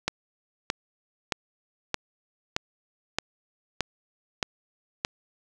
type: click train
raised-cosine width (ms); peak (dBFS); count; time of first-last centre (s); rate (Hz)
0.2; -7; 9; 0.08-5.049; 1.61
effects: none